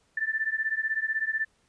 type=beating tone pair; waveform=sine; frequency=1760 / 1776 Hz; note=A6 / A6; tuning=0 / +16 cents; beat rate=16 Hz; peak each=-29 dBFS; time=0.17-1.45 s; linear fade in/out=5 ms; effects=pink hiss -68 dBFS RMS until 1.68 s + resampled to 22050 Hz